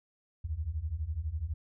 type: beating tone pair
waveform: sine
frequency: 71.4 / 83.4 Hz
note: D2 / E2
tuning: -48 / +21 cents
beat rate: 12 Hz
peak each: -36 / -34 dBFS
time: 0.44-1.54 s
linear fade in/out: 10 ms
effects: none